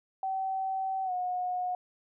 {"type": "tone with pitch glide", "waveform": "sine", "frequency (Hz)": [766, 725.9], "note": ["G5", "F#5"], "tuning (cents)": [-40, -33], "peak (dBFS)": -29, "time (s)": [0.23, 1.75], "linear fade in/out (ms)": 2, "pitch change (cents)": -93, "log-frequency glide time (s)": [1.04, 1.12], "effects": []}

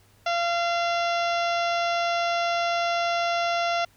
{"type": "harmonic tone", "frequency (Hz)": 687, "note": "F5", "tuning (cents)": -29, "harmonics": [1, 2, 3, 4, 5, 6, 7, 8, 9], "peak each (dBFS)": [-24, -29, -34, -34, -36, -41, -42, -41, -45], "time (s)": [0.26, 3.85], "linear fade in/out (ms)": 5, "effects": ["added 102 Hz sine -60 dBFS peak until 3.96 s", "pink hiss -60 dBFS RMS until 3.96 s"]}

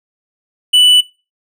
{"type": "tone with tanh clipping", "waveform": "triangle", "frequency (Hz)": 2974, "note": "F#7", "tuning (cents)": 8, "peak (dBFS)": -7, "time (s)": [0.73, 1.01], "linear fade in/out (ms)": 10, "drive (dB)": 11, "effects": ["noise-tail reverb RT60 0.3 s tail -21 dB re dry"]}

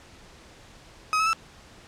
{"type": "tone with pitch steps", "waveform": "35% pulse", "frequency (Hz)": [1265, 1293.8, 1323.3], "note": ["D#6", "E6", "E6"], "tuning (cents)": [28, -33, 6], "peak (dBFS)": -19, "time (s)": [1.13, 1.331], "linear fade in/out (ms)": 0, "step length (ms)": 67, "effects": ["pink hiss -50 dBFS RMS until 1.87 s", "low-pass 7000 Hz 12 dB/octave"]}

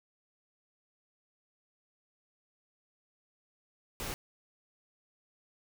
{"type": "noise", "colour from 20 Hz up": "pink", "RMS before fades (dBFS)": -38, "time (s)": [4, 4.14], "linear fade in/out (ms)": 0, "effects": []}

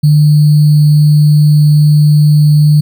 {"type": "tone with sample-and-hold", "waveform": "sine", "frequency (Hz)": 149.8, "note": "D3", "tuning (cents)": 35, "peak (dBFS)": -3, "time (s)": [0.03, 2.81], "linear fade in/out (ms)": 10, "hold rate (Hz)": 4410, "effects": []}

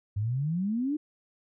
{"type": "exponential sweep", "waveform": "sine", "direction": "up", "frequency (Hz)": [98, 311.1], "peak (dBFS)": -26, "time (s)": [0.16, 0.97], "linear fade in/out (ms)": 10, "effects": []}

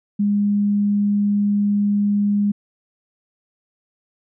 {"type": "tone", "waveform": "sine", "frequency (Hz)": 204.4, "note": "G#3", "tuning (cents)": -27, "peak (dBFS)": -15, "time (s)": [0.19, 2.52], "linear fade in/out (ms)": 10, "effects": []}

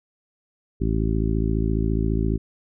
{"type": "harmonic tone", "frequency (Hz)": 54.6, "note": "A1", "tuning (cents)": -13, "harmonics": [1, 2, 3, 4, 5, 6, 7], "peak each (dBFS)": [-23, -26, -28, -29, -30, -31, -31], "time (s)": [0.8, 2.38], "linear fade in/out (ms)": 20, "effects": []}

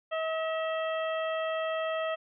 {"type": "harmonic tone with a mistuned harmonic", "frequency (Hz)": 641, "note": "E5", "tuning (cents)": -49, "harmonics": [1, 2, 3, 4, 5], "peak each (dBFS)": [-30, -36, -40, -42, -44], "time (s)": [0.11, 2.16], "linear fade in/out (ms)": 20, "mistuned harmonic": 4, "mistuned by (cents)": 60, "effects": []}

